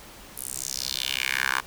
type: tone with high-pass filter sweep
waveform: 10% pulse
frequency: 65.41 Hz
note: C2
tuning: in tune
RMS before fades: -29 dBFS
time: 0.36-1.61 s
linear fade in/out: 20 ms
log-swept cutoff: 11000 to 1200 Hz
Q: 2.9
effects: pink hiss -46 dBFS RMS until 1.66 s